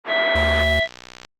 white band-pass noise, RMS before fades -27 dBFS, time 0.04-0.65 s, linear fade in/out 50 ms, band 250 to 2000 Hz, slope 24 dB/octave
harmonic tone, 659.3 Hz, E5, in tune, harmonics 1 / 3 / 5 / 6, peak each -20 / -20 / -27 / -35 dBFS, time 0.07-0.88 s, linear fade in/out 50 ms
square tone, 75.5 Hz, D2, 48 cents sharp, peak -22 dBFS, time 0.35-0.8 s, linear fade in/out 5 ms
click train, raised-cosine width 0.2 ms, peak -19 dBFS, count 44, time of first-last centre 0.55-1.249 s, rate 61.5 Hz
effects Opus 24 kbps

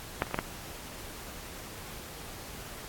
clicks, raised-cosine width 0.5 ms, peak -11 / -29 / -24 / -13 / -12 dBFS, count 5, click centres 0.221 / 0.268 / 0.311 / 0.344 / 0.389 s, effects pink hiss -44 dBFS RMS until 2.88 s + AAC 64 kbps

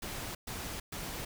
pink noise bursts, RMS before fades -40 dBFS, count 3, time 0.02-1.25 s, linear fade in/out 5 ms, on 330 ms, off 120 ms, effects none

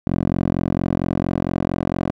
10% pulse tone with band-pass filter sweep, 44.37 Hz, F1, 28 cents sharp, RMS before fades -21 dBFS, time 0.07-2.11 s, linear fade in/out 0 ms, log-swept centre 240 to 410 Hz, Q 0.81, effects none

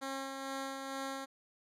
10% pulse tone with tremolo, 270 Hz, C#4, 45 cents flat, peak -29 dBFS, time 0.01-1.26 s, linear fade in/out 20 ms, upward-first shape sine, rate 2.2 Hz, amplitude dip 35%, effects low-pass 11000 Hz 12 dB/octave

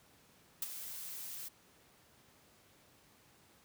blue noise with ADSR envelope, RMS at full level -34 dBFS, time 0.62-1.49 s, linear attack 4 ms, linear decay 23 ms, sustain -11 dB, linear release 14 ms, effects pink hiss -65 dBFS RMS until 3.64 s + high-pass 80 Hz 12 dB/octave

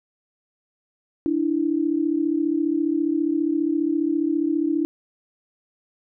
sine tone pair together, 294.8 / 329.6 Hz, D4 / E4, +7 / 0 cents, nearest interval major second, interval 193 cents, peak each -22 dBFS, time 1.26-4.85 s, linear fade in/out 0 ms, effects none

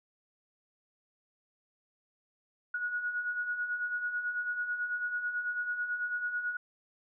sine beating tone pair, 1449 / 1458.1 Hz, F#6 / F#6, -37 / -26 cents, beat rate 9.1 Hz, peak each -40 / -32 dBFS, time 2.74-6.57 s, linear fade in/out 5 ms, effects none

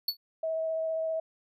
square tone with exponential decay, 4435 Hz, C#8, in tune, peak -23 dBFS, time 0.08-0.17 s, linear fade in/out 5 ms, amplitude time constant 19 ms
sine tone with vibrato, 644 Hz, E5, 41 cents flat, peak -28 dBFS, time 0.43-1.2 s, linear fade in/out 5 ms, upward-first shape sine, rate 15 Hz, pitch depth 10 cents each way
effects none

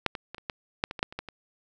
clicks, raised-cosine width 0.3 ms, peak -7 / -18 / -22 / -27 / -15 / -8 / -19 / -20 / -8 / -27 / -17 / -24 dBFS, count 12, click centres 0.063 / 0.152 / 0.346 / 0.382 / 0.498 / 0.839 / 0.911 / 0.992 / 1.029 / 1.125 / 1.19 / 1.287 s, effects none

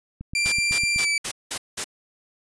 click train, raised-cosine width 5 ms, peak -22 dBFS, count 7, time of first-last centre 0.21-0.961 s, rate 7.99 Hz
sawtooth tone with pitch glide, 2366 to 2313 Hz, D7 to D7, +12 to -27 cents, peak -17 dBFS, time 0.35-1.18 s, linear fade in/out 2 ms, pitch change -39 cents, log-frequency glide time 0.95-1.06 s
white noise bursts, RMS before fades -27 dBFS, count 6, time 0.45-1.844 s, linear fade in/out 10 ms, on 74 ms, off 190 ms
effects resampled to 22050 Hz

